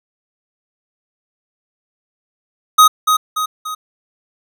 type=tone with echo; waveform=square; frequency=1255 Hz; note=D#6; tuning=15 cents sharp; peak=-5 dBFS; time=2.78-2.88 s; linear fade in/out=10 ms; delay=290 ms; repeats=3; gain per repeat=-6 dB; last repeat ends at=3.75 s; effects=none